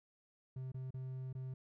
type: tone with dropouts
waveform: triangle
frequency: 130 Hz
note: C3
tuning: 11 cents flat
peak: -39 dBFS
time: 0.56-1.54 s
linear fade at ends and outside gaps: 5 ms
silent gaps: 0.719-0.743 / 0.907-0.941 / 1.329-1.35 s
effects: none